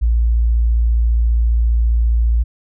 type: tone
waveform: sine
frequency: 57.4 Hz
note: A#1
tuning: 26 cents flat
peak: -11 dBFS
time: 0.01-2.44 s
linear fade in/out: 20 ms
effects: none